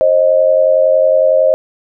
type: tone pair together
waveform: sine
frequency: 531.4 / 622.3 Hz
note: C5 / D#5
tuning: +27 / 0 cents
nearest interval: minor third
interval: 273 cents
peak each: -10 dBFS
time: 0.01-1.54 s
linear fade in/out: 0 ms
effects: none